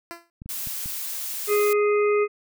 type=tone with exponential decay; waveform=10% pulse; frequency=340.1 Hz; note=F4; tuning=46 cents flat; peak=-23 dBFS; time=0.11-0.3 s; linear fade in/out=0 ms; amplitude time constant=41 ms
type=clicks; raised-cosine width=5 ms; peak=-26 dBFS; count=4; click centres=0.419 / 0.46 / 0.672 / 0.859 s
type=noise; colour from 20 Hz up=blue; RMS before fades=-31 dBFS; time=0.49-1.73 s; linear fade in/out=2 ms
type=harmonic tone; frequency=415.3 Hz; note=G#4; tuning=in tune; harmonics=1 / 3 / 5 / 6; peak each=-18 / -28 / -32 / -34 dBFS; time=1.47-2.28 s; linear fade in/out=50 ms
effects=none